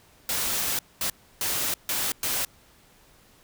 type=noise bursts at uneven times; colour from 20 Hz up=white; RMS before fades=-27 dBFS; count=5; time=0.29-0.79 / 1.01-1.1 / 1.41-1.74 / 1.89-2.12 / 2.23-2.45 s; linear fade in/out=2 ms; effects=pink hiss -57 dBFS RMS until 3.43 s